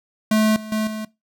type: tone with level steps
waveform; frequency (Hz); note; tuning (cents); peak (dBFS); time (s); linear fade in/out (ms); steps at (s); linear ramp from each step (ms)
square; 216.5; A3; -28; -15 / -32 / -20 / -27; 0.31-1.05; 5; 0.56 / 0.72 / 0.87; 2
effects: noise-tail reverb RT60 0.2 s tail -20 dB re dry